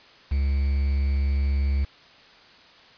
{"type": "tone with quantisation", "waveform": "triangle", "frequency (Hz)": 69.3, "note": "C#2", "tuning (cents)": 0, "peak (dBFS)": -18, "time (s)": [0.31, 1.85], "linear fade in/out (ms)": 10, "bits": 7, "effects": ["white hiss -51 dBFS RMS until 2.97 s", "resampled to 11025 Hz"]}